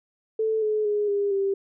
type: tone with pitch steps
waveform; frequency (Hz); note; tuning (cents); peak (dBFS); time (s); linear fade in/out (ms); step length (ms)
sine; 440 / 427.7 / 415.8 / 404.2 / 392.9; A4 / A4 / G#4 / G#4 / G4; 0 / -49 / +2 / -47 / +4; -21; 0.39-1.54; 5; 230
effects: none